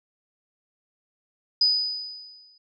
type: tone with exponential decay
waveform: sine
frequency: 4978 Hz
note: D#8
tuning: in tune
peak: -15 dBFS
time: 1.61-2.58 s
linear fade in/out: 5 ms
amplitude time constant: 210 ms
effects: none